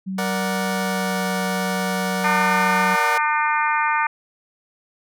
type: tone with pitch glide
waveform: sine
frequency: 190 to 186.09 Hz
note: F#3 to F#3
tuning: +46 to +10 cents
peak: -24 dBFS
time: 0.06-2.96 s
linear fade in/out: 20 ms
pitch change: -36 cents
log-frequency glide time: 0.81-1.23 s
type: chord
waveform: 20% pulse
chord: Bb augmented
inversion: none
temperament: equal with one note detuned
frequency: 469.9 / 587.3 / 740 Hz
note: Bb4 / D5 / F#5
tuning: +14 / 0 / 0 cents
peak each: -23 / -23 / -22 dBFS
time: 0.18-3.18 s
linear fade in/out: 5 ms
type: harmonic tone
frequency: 301.6 Hz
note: D4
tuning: 46 cents sharp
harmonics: 3 / 4 / 5 / 6 / 7 / 8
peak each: -21 / -23 / -25 / -27 / -28 / -29 dBFS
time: 2.24-4.07 s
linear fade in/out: 5 ms
effects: none